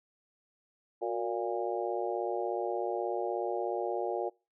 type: harmonic tone with a mistuned harmonic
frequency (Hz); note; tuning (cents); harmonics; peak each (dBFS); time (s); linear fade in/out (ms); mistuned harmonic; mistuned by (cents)
116.54; A#2; 0; 3 / 4 / 5 / 6 / 7; -35 / -36 / -37 / -38 / -38; 1.01-4.3; 20; 3; +68
effects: noise-tail reverb RT60 0.3 s tail -26 dB re dry